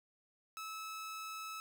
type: tone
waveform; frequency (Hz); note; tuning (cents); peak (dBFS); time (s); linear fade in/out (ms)
sawtooth; 1300; E6; -24; -39; 0.57-1.6; 0
effects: none